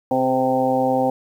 harmonic tone with a mistuned harmonic, 130 Hz, C3, 11 cents flat, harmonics 1 / 2 / 3 / 4 / 5 / 6 / 7, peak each -32 / -22 / -32 / -20 / -29 / -21 / -30 dBFS, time 0.11-1.1 s, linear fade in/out 2 ms, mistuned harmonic 3, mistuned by +71 cents, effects 8-bit

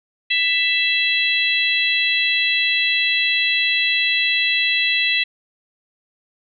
harmonic tone, 663 Hz, E5, 10 cents sharp, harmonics 3 / 4 / 5 / 6, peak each -22 / -19 / -22 / -24 dBFS, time 0.3-5.24 s, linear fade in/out 10 ms, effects none

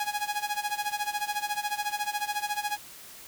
sawtooth tone with tremolo, 830.6 Hz, G#5, in tune, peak -22 dBFS, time 0-2.77 s, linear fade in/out 2 ms, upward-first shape sine, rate 14 Hz, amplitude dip 85%, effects white hiss -47 dBFS RMS until 3.27 s

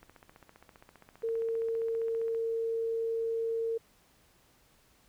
click train, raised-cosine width 0.5 ms, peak -37 dBFS, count 36, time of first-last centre 0.03-2.348 s, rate 15.1 Hz
sine tone, 455.2 Hz, A#4, 41 cents flat, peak -29 dBFS, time 1.23-3.78 s, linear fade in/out 10 ms
effects pink hiss -65 dBFS RMS until 5.08 s

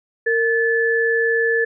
sine tone pair together, 460 / 1736.7 Hz, A#4 / A6, -23 / -23 cents, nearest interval octave + major seventh, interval 2300 cents, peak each -18 dBFS, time 0.26-1.65 s, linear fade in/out 10 ms, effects none

